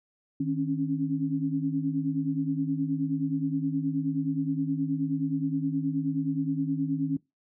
sine tone cluster, 155.7 / 271.5 / 281 Hz, D#3 / C#4 / C#4, +2 / -36 / +24 cents, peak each -31 / -28 / -31 dBFS, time 0.4-7.17 s, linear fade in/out 5 ms, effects noise-tail reverb RT60 0.2 s tail -21 dB re dry

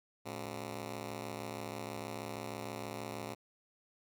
10% pulse ring-modulated tone, 160.5 Hz, E3, 46 cents flat, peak -29 dBFS, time 0.25-3.35 s, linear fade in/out 20 ms, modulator 47.1 Hz, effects none

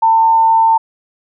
sine tone with frequency modulation, 901 Hz, A5, 41 cents sharp, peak -7 dBFS, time 0.02-0.78 s, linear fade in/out 10 ms, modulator 88.6 Hz, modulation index 0.26, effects none

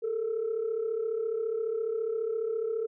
sine tone pair together, 418.5 / 453.1 Hz, G#4 / A#4, +13 / -49 cents, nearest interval minor second, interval 138 cents, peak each -33 / -28 dBFS, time 0.02-2.87 s, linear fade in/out 20 ms, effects tanh soft clip ceiling -23 dBFS

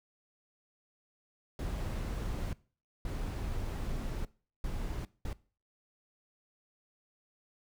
brown noise bursts at uneven times, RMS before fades -36 dBFS, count 4, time 1.59-2.53 / 3.05-4.25 / 4.64-5.05 / 5.25-5.33 s, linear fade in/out 2 ms, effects noise-tail reverb RT60 0.4 s tail -21 dB re dry

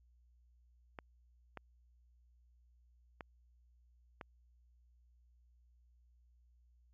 clicks, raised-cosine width 0.5 ms, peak -30 dBFS, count 4, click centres 0.988 / 1.573 / 3.208 / 4.212 s, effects added 60 Hz sine -65 dBFS peak until 6.93 s

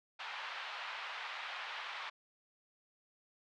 pink band-pass noise, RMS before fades -44 dBFS, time 0.19-2.1 s, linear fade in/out 10 ms, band 840 to 3600 Hz, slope 24 dB/octave, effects none

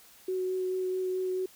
sine tone with vibrato, 371.3 Hz, F#4, 6 cents sharp, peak -28 dBFS, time 0.28-1.46 s, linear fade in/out 5 ms, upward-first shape sine, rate 4.6 Hz, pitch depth 10 cents each way, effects white hiss -56 dBFS RMS until 1.55 s

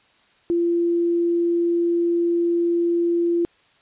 sine tone, 342.4 Hz, F4, 34 cents flat, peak -17 dBFS, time 0.5-3.45 s, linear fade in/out 0 ms, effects white hiss -58 dBFS RMS until 3.81 s + resampled to 8000 Hz

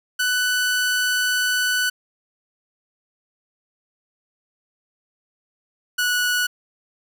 sawtooth tone pair in turn, 1492 / 1472.3 Hz, F#6 / F#6, +14 / -9 cents, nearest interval unison, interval 23 cents, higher first, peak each -15 dBFS, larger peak neither, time 0.19-1.9 / 5.98-6.47 s, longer first, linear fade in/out 10 ms, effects none

